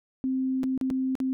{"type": "tone with dropouts", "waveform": "sine", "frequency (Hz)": 261.6, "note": "C4", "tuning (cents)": 0, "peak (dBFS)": -24, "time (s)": [0.24, 1.33], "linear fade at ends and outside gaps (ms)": 0, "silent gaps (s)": [[0.633, 0.639], [0.777, 0.812], [0.902, 0.909], [1.153, 1.202]], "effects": []}